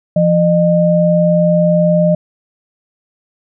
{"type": "tone pair together", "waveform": "sine", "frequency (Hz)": [171.18, 610], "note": ["F3", "D#5"], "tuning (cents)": [-34, -34], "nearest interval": "octave + minor seventh", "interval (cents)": 2200, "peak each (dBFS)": -11, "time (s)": [0.16, 2.15], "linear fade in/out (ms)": 5, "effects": []}